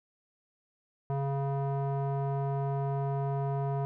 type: tone with low-pass filter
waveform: square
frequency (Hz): 138.59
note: C#3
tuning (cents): 0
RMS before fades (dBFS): -31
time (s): 1.1-3.85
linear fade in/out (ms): 0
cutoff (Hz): 850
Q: 2.4
effects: none